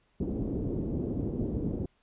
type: low-pass noise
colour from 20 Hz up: white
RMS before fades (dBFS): -32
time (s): 0.2-1.86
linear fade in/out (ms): 5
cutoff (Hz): 360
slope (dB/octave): 24
effects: pink hiss -70 dBFS RMS until 2.02 s + resampled to 8000 Hz